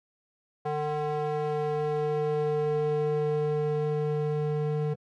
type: tone with band-pass filter sweep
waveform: square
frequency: 150.2 Hz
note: D3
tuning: 39 cents sharp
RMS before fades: -28 dBFS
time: 0.65-4.94 s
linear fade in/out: 10 ms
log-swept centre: 660 to 310 Hz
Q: 2.2
effects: AAC 32 kbps